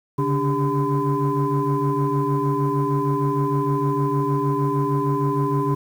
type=tone cluster; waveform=sine; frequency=138 / 144.5 / 289.4 / 400.5 / 1015 Hz; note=C#3 / D3 / D4 / G4 / B5; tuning=-7 / -28 / -25 / +37 / +47 cents; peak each=-24 dBFS; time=0.18-5.75 s; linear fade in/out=10 ms; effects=tanh soft clip ceiling -11 dBFS + 8-bit